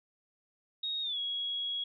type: tone with pitch glide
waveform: sine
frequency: 3751 to 3323 Hz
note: A#7 to G#7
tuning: +10 to 0 cents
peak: -32 dBFS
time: 0.83-1.84 s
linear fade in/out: 5 ms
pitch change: -210 cents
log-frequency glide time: 1.02-1.18 s
effects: none